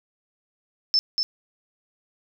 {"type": "tone with echo", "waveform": "sine", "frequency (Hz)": 5274, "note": "E8", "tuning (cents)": 0, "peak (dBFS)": -16, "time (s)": [0.94, 0.99], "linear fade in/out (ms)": 0, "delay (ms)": 240, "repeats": 1, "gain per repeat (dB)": -4, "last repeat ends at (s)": 1.23, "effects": []}